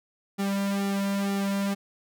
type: tone with flanger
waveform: sawtooth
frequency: 198.2 Hz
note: G3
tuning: 19 cents sharp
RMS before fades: -27 dBFS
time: 0.38-1.75 s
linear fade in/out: 20 ms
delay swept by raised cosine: 1.9 to 2.7 ms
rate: 2.1 Hz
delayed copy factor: -0.9
effects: none